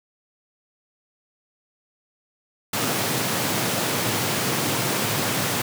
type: high-pass noise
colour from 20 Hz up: pink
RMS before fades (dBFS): -24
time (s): 2.73-5.62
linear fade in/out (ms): 5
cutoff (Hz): 100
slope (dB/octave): 96
effects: none